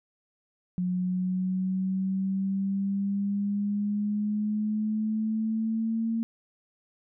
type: exponential sweep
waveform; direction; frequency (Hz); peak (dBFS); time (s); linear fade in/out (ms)
sine; up; 180.2 to 227.8; -25; 0.78-6.23; 0
effects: none